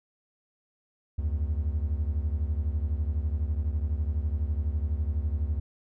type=beating tone pair; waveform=triangle; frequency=72.1 / 84.1 Hz; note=D2 / E2; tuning=-31 / +35 cents; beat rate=12 Hz; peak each=-25 / -29 dBFS; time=1.18-5.6 s; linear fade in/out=10 ms; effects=none

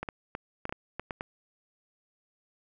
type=clicks; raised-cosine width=0.5 ms; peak=-19 dBFS; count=9; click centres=0.03 / 0.088 / 0.351 / 0.654 / 0.694 / 0.725 / 0.996 / 1.108 / 1.209 s; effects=none

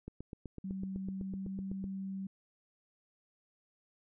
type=click train; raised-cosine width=3 ms; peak=-30 dBFS; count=15; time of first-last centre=0.08-1.841 s; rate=7.95 Hz
type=tone with pitch glide; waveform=sine; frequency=191.3 to 192.85 Hz; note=G3 to G3; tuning=-42 to -28 cents; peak=-37 dBFS; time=0.64-2.27 s; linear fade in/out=5 ms; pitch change=+14 cents; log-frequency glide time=1.08-1.67 s
effects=none

